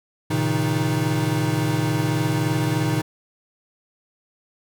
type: tone cluster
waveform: square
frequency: 115.2 / 134.6 / 158.1 / 311.5 Hz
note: A#2 / C3 / D#3 / D#4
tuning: -20 / +49 / +28 / +2 cents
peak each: -26 dBFS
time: 0.3-3.02 s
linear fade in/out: 10 ms
effects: none